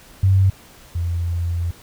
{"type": "tone pair in turn", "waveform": "sine", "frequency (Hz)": [95.9, 85.77], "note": ["G2", "F2"], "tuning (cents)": [-37, -31], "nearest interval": "major second", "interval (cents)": 194, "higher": "first", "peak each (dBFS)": [-11, -19], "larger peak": "first", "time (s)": [[0.23, 0.5], [0.95, 1.71]], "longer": "second", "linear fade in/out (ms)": 5, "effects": ["pink hiss -46 dBFS RMS until 1.82 s"]}